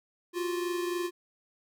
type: tone pair together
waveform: square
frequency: 350 / 373.6 Hz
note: F4 / F#4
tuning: +4 / +17 cents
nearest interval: minor second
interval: 113 cents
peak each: -31 / -39 dBFS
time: 0.33-1.11 s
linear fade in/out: 50 ms
effects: none